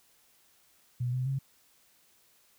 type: tone with pitch steps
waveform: sine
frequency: 123.1 / 127.8 / 135.3 Hz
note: B2 / C3 / C#3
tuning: -5 / -40 / -42 cents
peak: -28 dBFS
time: 1-1.39 s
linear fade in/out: 10 ms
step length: 130 ms
effects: white hiss -65 dBFS RMS until 2.58 s

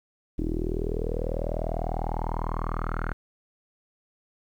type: tone with low-pass filter sweep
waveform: sawtooth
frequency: 40.01 Hz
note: D#1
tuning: 49 cents sharp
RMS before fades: -29 dBFS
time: 0.38-3.13 s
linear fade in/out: 0 ms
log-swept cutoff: 310 to 1500 Hz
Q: 6.3
effects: 10-bit

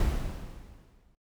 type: noise with exponential decay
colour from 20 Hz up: brown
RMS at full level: -25 dBFS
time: 0-1.15 s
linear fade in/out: 2 ms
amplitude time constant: 250 ms
effects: noise-tail reverb RT60 0.1 s tail -23 dB re dry

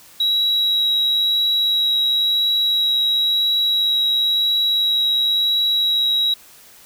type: tone with vibrato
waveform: sine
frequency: 3869 Hz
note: B7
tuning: 36 cents flat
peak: -13 dBFS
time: 0.2-6.34 s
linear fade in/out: 5 ms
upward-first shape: triangle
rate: 0.97 Hz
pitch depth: 8 cents each way
effects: tanh soft clip ceiling -13 dBFS + white hiss -46 dBFS RMS until 6.85 s

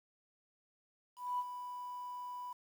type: tone with ADSR envelope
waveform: sine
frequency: 987.8 Hz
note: B5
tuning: in tune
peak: -31 dBFS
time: 1.16-2.53 s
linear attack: 230 ms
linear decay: 41 ms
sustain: -10 dB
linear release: 6 ms
effects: tanh soft clip ceiling -28 dBFS + 10-bit

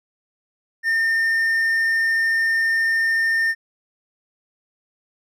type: tone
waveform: triangle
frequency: 1813 Hz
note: A#6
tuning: 49 cents flat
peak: -15 dBFS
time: 0.83-3.55 s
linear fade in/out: 50 ms
effects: none

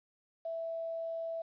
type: tone with quantisation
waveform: sine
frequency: 659.3 Hz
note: E5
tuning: in tune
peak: -35 dBFS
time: 0.45-1.42 s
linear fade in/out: 5 ms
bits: 10
effects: resampled to 11025 Hz

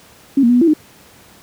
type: tone with pitch steps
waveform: sine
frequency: 274.9 / 235 / 244.1 / 245.8 / 335.6 / 306.7 Hz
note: C#4 / A#3 / B3 / B3 / E4 / D#4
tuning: -14 / +14 / -20 / -8 / +31 / -25 cents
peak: -8 dBFS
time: 0.37-0.736 s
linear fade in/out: 5 ms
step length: 61 ms
effects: pink hiss -45 dBFS RMS until 1.42 s + high-pass 80 Hz 12 dB/octave

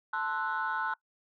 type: chord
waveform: sine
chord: F# half-diminished seventh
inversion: first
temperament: equal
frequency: 880 / 1046.5 / 1318.5 / 1480 Hz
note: A5 / C6 / E6 / F#6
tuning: 0 / 0 / 0 / 0 cents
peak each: -34 / -36 / -36 / -32 dBFS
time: 0.13-0.94 s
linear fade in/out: 5 ms
effects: noise-tail reverb RT60 0.1 s tail -22 dB re dry + tanh soft clip ceiling -23 dBFS

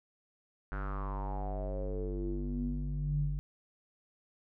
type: tone with low-pass filter sweep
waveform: square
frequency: 49 Hz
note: G1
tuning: in tune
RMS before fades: -35 dBFS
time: 0.72-3.39 s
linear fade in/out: 0 ms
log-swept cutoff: 1500 to 120 Hz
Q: 6.4
effects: none

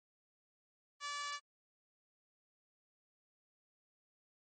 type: tone with high-pass filter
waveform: 5% pulse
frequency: 578 Hz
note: D5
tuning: 28 cents flat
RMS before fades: -42 dBFS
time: 1-1.4 s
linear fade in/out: 50 ms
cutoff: 1200 Hz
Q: 3.1
effects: MP3 32 kbps

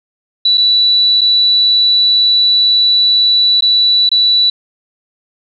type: tone with dropouts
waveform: sine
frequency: 3951 Hz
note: B7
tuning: in tune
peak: -7 dBFS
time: 0.45-4.5 s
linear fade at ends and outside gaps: 5 ms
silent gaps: 0.574-0.578 / 1.21-1.214 / 3.608-3.622 / 4.092-4.115 s
effects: none

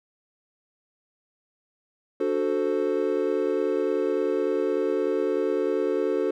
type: chord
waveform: triangle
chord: D dominant seventh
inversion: none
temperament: equal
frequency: 293.7 / 370 / 440 / 523.3 Hz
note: D4 / F#4 / A4 / C5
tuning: 0 / 0 / 0 / 0 cents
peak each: -28 / -25 / -24 / -28 dBFS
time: 2.2-6.31 s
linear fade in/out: 5 ms
effects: none

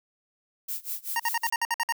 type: noise with tremolo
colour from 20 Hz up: violet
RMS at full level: -31 dBFS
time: 0.68-1.5 s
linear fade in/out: 10 ms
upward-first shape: sine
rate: 5.2 Hz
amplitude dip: 95%
type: tone bursts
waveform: 25% pulse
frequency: 928 Hz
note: A#5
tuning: 8 cents flat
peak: -20 dBFS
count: 9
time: 1.16-1.924 s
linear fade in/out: 2 ms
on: 36 ms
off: 55 ms
effects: none

